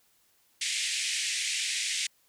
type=band-pass noise; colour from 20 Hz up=pink; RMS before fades=-31 dBFS; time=0.61-2.07 s; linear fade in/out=5 ms; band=2000 to 9200 Hz; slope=48 dB/octave; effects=white hiss -67 dBFS RMS until 2.28 s